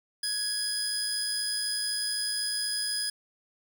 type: tone pair together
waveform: 30% pulse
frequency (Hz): 1661.2 / 4978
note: G#6 / D#8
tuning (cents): 0 / 0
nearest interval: octave + perfect fifth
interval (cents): 1900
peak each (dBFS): -35 / -26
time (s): 0.23-3.1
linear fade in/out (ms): 5
effects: none